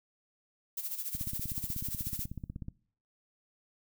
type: noise with tremolo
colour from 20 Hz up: violet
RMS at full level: -35 dBFS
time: 0.77-2.26 s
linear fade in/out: 5 ms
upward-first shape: sine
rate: 14 Hz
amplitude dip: 70%
type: click train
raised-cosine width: 5 ms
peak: -27 dBFS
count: 26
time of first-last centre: 1.15-2.684 s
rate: 16.3 Hz
effects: noise-tail reverb RT60 0.5 s tail -22 dB re dry